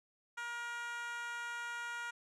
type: tone with high-pass filter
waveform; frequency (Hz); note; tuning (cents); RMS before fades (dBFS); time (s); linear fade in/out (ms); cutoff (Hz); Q
10% pulse; 474.3; A#4; +30; -42; 0.37-2.11; 10; 1200; 8.6
effects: resampled to 24000 Hz